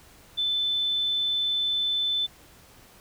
sine tone, 3520 Hz, A7, in tune, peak -23 dBFS, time 0.37-2.27 s, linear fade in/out 20 ms, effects pink hiss -53 dBFS RMS until 3 s

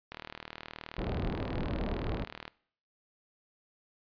click train, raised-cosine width 0.3 ms, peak -24 dBFS, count 93, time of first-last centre 0.12-2.479 s, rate 39 Hz
pink low-pass noise, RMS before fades -34 dBFS, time 0.98-2.24 s, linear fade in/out 2 ms, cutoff 630 Hz, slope 12 dB/octave
effects noise-tail reverb RT60 0.6 s tail -22 dB re dry + resampled to 11025 Hz

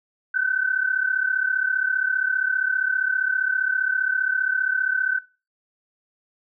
sine tone pair together, 1500 / 1535.1 Hz, F#6 / G6, +23 / -37 cents, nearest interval unison, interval 40 cents, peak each -22 / -22 dBFS, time 0.34-5.19 s, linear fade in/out 10 ms, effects noise-tail reverb RT60 0.3 s tail -18 dB re dry

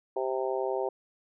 harmonic tone, 130.81 Hz, C3, in tune, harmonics 3 / 4 / 5 / 6 / 7, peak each -31 / -33 / -35 / -37 / -38 dBFS, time 0.16-0.89 s, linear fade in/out 5 ms, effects none

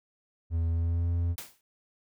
triangle tone with pitch glide, 82.9 to 85.63 Hz, E2 to F2, +10 to -34 cents, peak -23 dBFS, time 0.5-1.36 s, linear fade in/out 50 ms, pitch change +56 cents, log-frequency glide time 0.69-1.09 s
white noise with exponential decay, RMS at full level -36 dBFS, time 1.38-1.61 s, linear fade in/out 2 ms, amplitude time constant 50 ms
effects none

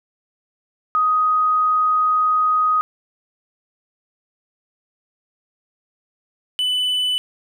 sine / triangle tone pair in turn, 1251 / 2994 Hz, D#6 / F#7, +9 / +20 cents, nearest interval octave + minor third, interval 1511 cents, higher second, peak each -14 / -16 dBFS, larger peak first, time 0.95-2.81 / 6.59-7.18 s, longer first, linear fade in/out 0 ms, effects none

